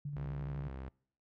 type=tone with tremolo; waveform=sine; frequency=144.6 Hz; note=D3; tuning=27 cents flat; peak=-36 dBFS; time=0.05-0.68 s; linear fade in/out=5 ms; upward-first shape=square; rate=12 Hz; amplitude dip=30%
type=tone; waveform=sawtooth; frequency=66 Hz; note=C2; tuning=16 cents sharp; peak=-38 dBFS; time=0.16-0.89 s; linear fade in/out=5 ms
effects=noise-tail reverb RT60 0.6 s tail -26 dB re dry + low-pass 2000 Hz 12 dB/octave